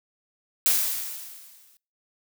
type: noise with exponential decay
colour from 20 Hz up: blue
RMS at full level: -19 dBFS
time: 0.66-1.77 s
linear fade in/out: 0 ms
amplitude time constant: 240 ms
effects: noise-tail reverb RT60 0.4 s tail -26 dB re dry